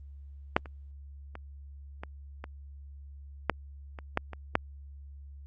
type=clicks; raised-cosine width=0.5 ms; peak=-6 / -29 / -26 / -23 / -24 / -8 / -27 / -11 / -25 / -7 dBFS; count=10; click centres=0.565 / 0.658 / 1.354 / 2.035 / 2.441 / 3.497 / 3.988 / 4.174 / 4.333 / 4.554 s; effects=added 70 Hz sine -44 dBFS peak until 5.46 s + Opus 32 kbps